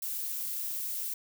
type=noise; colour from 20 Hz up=violet; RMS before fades=-35 dBFS; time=0.02-1.14 s; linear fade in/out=5 ms; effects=none